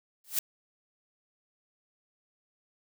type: noise with exponential growth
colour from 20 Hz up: blue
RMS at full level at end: -24 dBFS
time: 0.24-0.39 s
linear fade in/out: 2 ms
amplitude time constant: 31 ms
effects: none